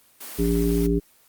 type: high-pass noise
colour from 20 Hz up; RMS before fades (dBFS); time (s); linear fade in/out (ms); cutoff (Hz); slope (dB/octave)
white; -37; 0.2-0.87; 10; 190; 48
type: harmonic tone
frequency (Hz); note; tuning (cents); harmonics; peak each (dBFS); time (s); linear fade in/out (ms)
57.5; A#1; -23; 1 / 3 / 5 / 7; -24 / -24 / -24 / -24; 0.38-1; 20
effects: white hiss -57 dBFS RMS until 1.28 s + Opus 24 kbps